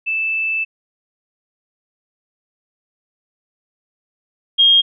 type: tone pair in turn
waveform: sine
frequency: 2637 / 3239 Hz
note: E7 / G#7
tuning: 0 / -44 cents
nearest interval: major third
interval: 356 cents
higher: second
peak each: -17 / -8 dBFS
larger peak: second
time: 0.06-0.65 / 4.58-4.82 s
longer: first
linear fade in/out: 20 ms
effects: none